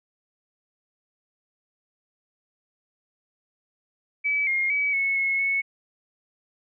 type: tone with pitch steps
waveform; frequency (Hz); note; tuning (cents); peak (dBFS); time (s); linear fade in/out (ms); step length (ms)
sine; 2293 / 2133 / 2280 / 2198 / 2181 / 2204; D7 / C7 / C#7 / C#7 / C#7 / C#7; -42 / +33 / +48 / -15 / -29 / -11; -21; 4.24-5.62; 20; 230
effects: none